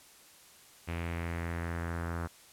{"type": "tone with low-pass filter sweep", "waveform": "sawtooth", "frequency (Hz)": 84.6, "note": "E2", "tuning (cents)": 45, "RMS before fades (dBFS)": -36, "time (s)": [0.87, 2.28], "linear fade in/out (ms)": 20, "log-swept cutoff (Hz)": [2500, 1400], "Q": 2.9, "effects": ["white hiss -57 dBFS RMS until 2.52 s", "low-pass 12000 Hz 12 dB/octave"]}